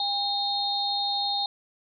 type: tone cluster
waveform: sine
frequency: 808 / 3704 / 4201 Hz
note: G#5 / A#7 / C8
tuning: -48 / -12 / +6 cents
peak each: -29 dBFS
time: 0-1.46 s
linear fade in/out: 2 ms
effects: none